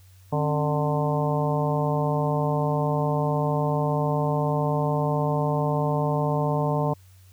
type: harmonic tone with a mistuned harmonic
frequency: 149.1 Hz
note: D3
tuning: 27 cents sharp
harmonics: 1 / 2 / 3 / 4 / 5 / 6 / 7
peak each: -24 / -31 / -30 / -29 / -32 / -31 / -34 dBFS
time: 0.32-6.94 s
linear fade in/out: 10 ms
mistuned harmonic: 2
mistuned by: -150 cents
effects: added 93 Hz sine -49 dBFS peak until 7.32 s + white hiss -60 dBFS RMS until 7.32 s